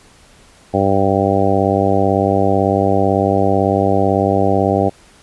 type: harmonic tone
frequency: 98 Hz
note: G2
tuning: in tune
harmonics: 1 / 2 / 3 / 4 / 5 / 6 / 7 / 8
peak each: -20 / -20 / -20 / -20 / -20 / -20 / -20 / -20 dBFS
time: 0.73-4.9 s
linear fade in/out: 20 ms
effects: pink hiss -47 dBFS RMS until 5.22 s + resampled to 24000 Hz